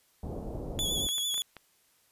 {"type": "low-pass noise", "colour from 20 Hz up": "pink", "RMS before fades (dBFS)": -37, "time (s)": [0.23, 1.07], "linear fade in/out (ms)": 2, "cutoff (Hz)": 660, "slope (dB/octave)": 24}
{"type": "tone with vibrato", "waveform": "sawtooth", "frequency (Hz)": 3411, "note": "G#7", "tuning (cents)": 46, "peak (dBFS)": -26, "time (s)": [0.79, 1.42], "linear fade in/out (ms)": 0, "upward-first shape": "sine", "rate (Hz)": 8.9, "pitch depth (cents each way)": 38}
{"type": "clicks", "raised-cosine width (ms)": 0.3, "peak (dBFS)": -28, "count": 6, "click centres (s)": [0.79, 1.088, 1.182, 1.343, 1.379, 1.567]}
{"effects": ["white hiss -67 dBFS RMS until 2.11 s", "resampled to 32000 Hz"]}